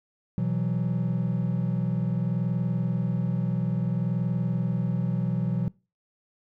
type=chord; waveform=triangle; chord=B suspended fourth; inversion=none; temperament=just; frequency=123.47 / 164.63 / 185.21 Hz; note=B2 / E3 / F#3; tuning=0 / -2 / +2 cents; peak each=-26 dBFS; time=0.38-5.68 s; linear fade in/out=0 ms; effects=noise-tail reverb RT60 0.3 s tail -23 dB re dry + tanh soft clip ceiling -13 dBFS